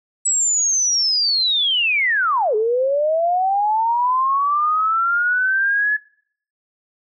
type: linear two-way sweep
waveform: sine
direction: down then up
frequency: 7902 to 417.1 to 1716 Hz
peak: -15 dBFS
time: 0.25-5.97 s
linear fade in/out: 10 ms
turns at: 2.55 s
effects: noise-tail reverb RT60 0.6 s tail -23 dB re dry